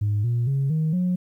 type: tone with pitch steps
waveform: sine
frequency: 103.83 / 119.27 / 137 / 157.38 / 180.78 Hz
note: G#2 / A#2 / C#3 / D#3 / F#3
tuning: 0 / +40 / -20 / +20 / -40 cents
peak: -18 dBFS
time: 0.01-1.16 s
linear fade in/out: 10 ms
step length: 230 ms
effects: tanh soft clip ceiling -17 dBFS + 10-bit